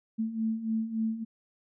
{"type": "beating tone pair", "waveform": "sine", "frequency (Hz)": [220, 223.5], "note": ["A3", "A3"], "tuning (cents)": [0, 27], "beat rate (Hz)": 3.5, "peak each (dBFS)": [-34, -29], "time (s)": [0.18, 1.25], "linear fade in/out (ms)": 20, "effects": []}